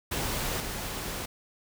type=noise with level steps; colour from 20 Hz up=pink; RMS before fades=-31 / -35 dBFS; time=0.11-1.26 s; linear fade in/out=10 ms; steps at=0.6 s; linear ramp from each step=2 ms; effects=none

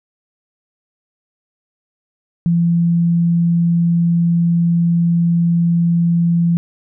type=tone; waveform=sine; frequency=170 Hz; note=F3; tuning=46 cents flat; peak=-11 dBFS; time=2.46-6.57 s; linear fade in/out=0 ms; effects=none

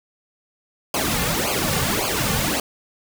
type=noise with flanger; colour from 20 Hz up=pink; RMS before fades=-22 dBFS; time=0.94-2.6 s; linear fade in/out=2 ms; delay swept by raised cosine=0.53 to 3.13 ms; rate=1.8 Hz; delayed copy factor=-0.85; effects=none

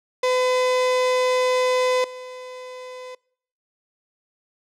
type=tone with level steps; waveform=35% pulse; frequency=506 Hz; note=B4; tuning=42 cents sharp; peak=-16 / -33 dBFS; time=0.23-3.15 s; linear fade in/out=5 ms; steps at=2.04 s; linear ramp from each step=2 ms; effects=noise-tail reverb RT60 0.6 s tail -25 dB re dry + low-pass 7000 Hz 12 dB/octave

